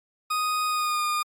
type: tone with pitch glide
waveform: 40% pulse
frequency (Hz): 1244.5 to 1216.1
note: D#6 to D#6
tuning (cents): 0 to -40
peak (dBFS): -23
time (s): 0.3-1.23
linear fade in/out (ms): 10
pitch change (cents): -40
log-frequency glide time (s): 0.67-1.03
effects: AAC 64 kbps